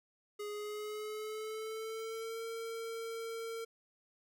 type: tone with pitch glide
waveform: square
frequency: 415.3 to 455.5 Hz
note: G#4 to A#4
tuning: 0 to -40 cents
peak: -40 dBFS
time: 0.39-3.65 s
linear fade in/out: 10 ms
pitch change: +160 cents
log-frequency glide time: 0.49-2.45 s
effects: none